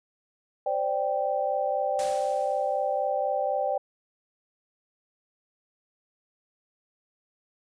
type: chord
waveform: sine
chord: C suspended second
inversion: none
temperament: equal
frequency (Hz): 523.3 / 587.3 / 784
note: C5 / D5 / G5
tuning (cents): 0 / 0 / 0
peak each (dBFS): -30 / -28 / -28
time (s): 0.66-3.78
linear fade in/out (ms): 5
type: noise with exponential decay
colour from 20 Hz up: white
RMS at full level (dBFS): -36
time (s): 1.99-3.1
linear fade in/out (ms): 0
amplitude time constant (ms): 240
effects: resampled to 22050 Hz